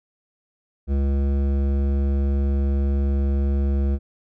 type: tone with hard clipping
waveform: sine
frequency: 69.3 Hz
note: C#2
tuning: in tune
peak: -20 dBFS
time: 0.87-3.99 s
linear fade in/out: 50 ms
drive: 13 dB
effects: none